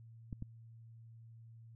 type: clicks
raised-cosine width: 5 ms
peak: -30 dBFS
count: 2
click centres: 0.328 / 0.424 s
effects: added 114 Hz sine -53 dBFS peak until 1.75 s